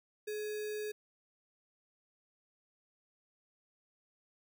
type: tone with sample-and-hold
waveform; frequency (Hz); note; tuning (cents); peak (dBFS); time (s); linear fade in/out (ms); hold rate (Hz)
sine; 424; G#4; +36; -36; 0.27-0.92; 10; 2100
effects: none